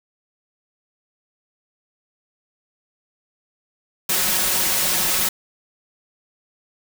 white noise with comb filter, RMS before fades -20 dBFS, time 4.09-5.29 s, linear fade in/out 5 ms, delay 5.4 ms, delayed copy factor +0.8, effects none

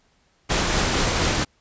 pink noise with tremolo, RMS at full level -20 dBFS, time 0.49-1.45 s, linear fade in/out 20 ms, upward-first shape triangle, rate 4.3 Hz, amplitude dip 25%, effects pink hiss -63 dBFS RMS until 1.6 s + resampled to 16000 Hz

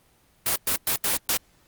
white noise bursts at uneven times, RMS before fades -23 dBFS, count 5, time 0.46-0.56 / 0.67-0.76 / 0.87-0.96 / 1.04-1.17 / 1.29-1.37 s, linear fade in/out 2 ms, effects pink hiss -61 dBFS RMS until 1.67 s + Opus 24 kbps

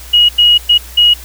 sine tone bursts at uneven times, 2896 Hz, F#7, 38 cents flat, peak -4 dBFS, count 4, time 0.13-0.29 / 0.38-0.58 / 0.69-0.78 / 0.97-1.14 s, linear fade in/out 10 ms, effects added 60 Hz sine -31 dBFS peak until 1.24 s + white hiss -34 dBFS RMS until 1.24 s

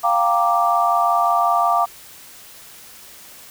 sine chord, G minor seventh, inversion third, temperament equal, 698.5 / 784 / 932.3 / 1174.7 Hz, F5 / G5 / Bb5 / D6, 0 / 0 / 0 / 0 cents, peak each -18 / -23 / -23 / -18 dBFS, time 0.03-1.86 s, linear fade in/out 20 ms, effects white hiss -42 dBFS RMS until 3.5 s

